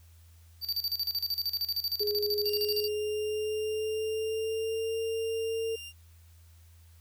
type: tone with tremolo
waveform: square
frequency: 4629 Hz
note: D8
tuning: 26 cents flat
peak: -28 dBFS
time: 0.61-2.89 s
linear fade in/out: 50 ms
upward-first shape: square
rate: 13 Hz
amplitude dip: 80%
type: tone with pitch glide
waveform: sine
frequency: 415.3 to 450.3 Hz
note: G#4 to A4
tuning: 0 to +40 cents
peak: -29 dBFS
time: 2-5.76 s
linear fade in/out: 10 ms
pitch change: +140 cents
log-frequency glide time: 2.44-4.97 s
type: tone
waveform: sawtooth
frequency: 2794 Hz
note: F7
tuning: in tune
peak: -38 dBFS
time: 2.44-5.93 s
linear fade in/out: 50 ms
effects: added 83 Hz sine -53 dBFS peak until 7 s + white hiss -65 dBFS RMS until 7 s